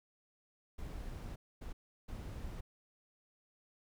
brown noise bursts at uneven times, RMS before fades -44 dBFS, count 3, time 0.78-1.36 / 1.61-1.73 / 2.08-2.61 s, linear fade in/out 10 ms, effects none

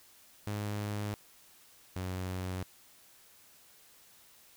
sawtooth tone pair in turn, 103.83 / 92.5 Hz, G#2 / F#2, 0 / 0 cents, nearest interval major second, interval 200 cents, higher first, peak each -30 / -31 dBFS, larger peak first, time 0.47-1.14 / 1.96-2.63 s, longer neither, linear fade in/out 0 ms, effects white hiss -60 dBFS RMS until 4.56 s

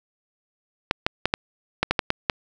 clicks, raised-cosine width 0.3 ms, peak -3 dBFS, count 9, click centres 0.911 / 1.065 / 1.256 / 1.339 / 1.83 / 1.91 / 1.992 / 2.104 / 2.298 s, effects none

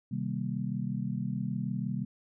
sine chord, C minor seventh, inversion none, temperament just, 130.81 / 156.98 / 196.22 / 235.5 Hz, C3 / Eb3 / G3 / Bb3, 0 / +16 / +2 / +18 cents, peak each -35 / -38 / -34 / -38 dBFS, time 0.11-2.05 s, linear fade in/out 10 ms, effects none

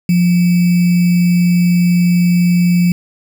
sine tone with sample-and-hold, 175.9 Hz, F3, 13 cents sharp, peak -8 dBFS, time 0.09-2.92 s, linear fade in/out 2 ms, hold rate 2450 Hz, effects none

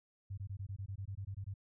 sine tone bursts, 98 Hz, G2, in tune, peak -39 dBFS, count 13, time 0.3-1.541 s, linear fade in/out 10 ms, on 77 ms, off 20 ms, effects none

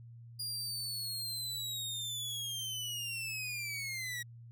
sawtooth linear sweep, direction down, 4849 to 1898 Hz, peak -34 dBFS, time 0.39-4.23 s, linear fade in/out 10 ms, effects added 117 Hz sine -49 dBFS peak until 4.51 s

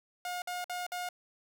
sawtooth tone bursts, 716 Hz, F5, 43 cents sharp, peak -31 dBFS, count 4, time 0.25-1.089 s, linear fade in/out 2 ms, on 170 ms, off 53 ms, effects none

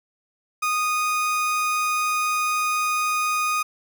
30% pulse tone, 1238 Hz, D#6, 9 cents flat, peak -18 dBFS, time 0.62-3.63 s, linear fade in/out 10 ms, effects none

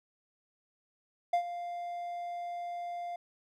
triangle tone with ADSR envelope, 698.5 Hz, F5, in tune, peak -21 dBFS, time 1.33-3.16 s, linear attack 6 ms, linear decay 88 ms, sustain -13 dB, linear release 4 ms, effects none

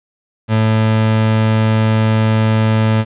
30% pulse tone, 110 Hz, A2, in tune, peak -8 dBFS, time 0.48-3.05 s, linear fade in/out 50 ms, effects resampled to 8000 Hz + 8-bit

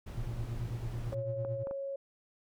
brown noise, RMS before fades -41 dBFS, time 0.06-1.15 s, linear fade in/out 10 ms
triangle tone with tremolo, 116.8 Hz, A#2, 4 cents sharp, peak -30 dBFS, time 0.16-1.64 s, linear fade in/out 20 ms, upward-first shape triangle, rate 9 Hz, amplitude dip 85%
sine tone, 550 Hz, C#5, 14 cents flat, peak -35 dBFS, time 1.12-1.96 s, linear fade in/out 5 ms
clicks, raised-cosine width 1 ms, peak -29 dBFS, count 4, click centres 1.129 / 1.449 / 1.671 / 1.711 s
effects none

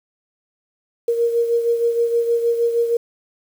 sine beating tone pair, 467.3 / 473.7 Hz, A#4 / A#4, +4 / +28 cents, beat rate 6.4 Hz, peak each -16 / -24 dBFS, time 1.08-2.97 s, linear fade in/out 5 ms, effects 7-bit

